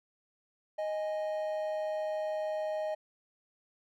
triangle tone pair together, 622.5 / 826 Hz, D#5 / G#5, +1 / -10 cents, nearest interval perfect fourth, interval 489 cents, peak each -30 / -39 dBFS, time 0.78-2.95 s, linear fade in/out 10 ms, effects none

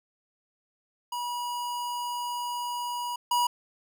square tone pair in turn, 968 / 968 Hz, B5 / B5, -35 / -35 cents, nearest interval unison, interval 0 cents, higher neither, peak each -31 / -23 dBFS, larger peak second, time 1.12-3.16 / 3.31-3.47 s, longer first, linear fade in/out 5 ms, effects none

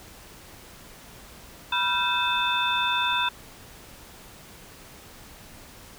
sine tone cluster, 979 / 1375 / 1553 / 2602 / 3563 Hz, B5 / F6 / G6 / E7 / A7, -15 / -27 / -17 / -23 / +21 cents, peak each -26 / -32 / -31 / -29 / -27 dBFS, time 1.72-3.29 s, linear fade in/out 5 ms, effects pink hiss -47 dBFS RMS until 5.98 s

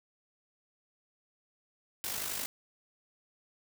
white noise with amplitude modulation, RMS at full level -34 dBFS, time 2.04-2.46 s, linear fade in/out 0 ms, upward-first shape sine, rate 51.2 Hz, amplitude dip 55%, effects none

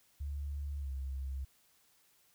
sine tone with pitch glide, 71.4 to 67 Hz, D2 to C2, -48 to +42 cents, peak -36 dBFS, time 0.2-1.45 s, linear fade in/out 10 ms, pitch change -110 cents, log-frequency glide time 0.8-0.9 s, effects white hiss -69 dBFS RMS until 2.34 s

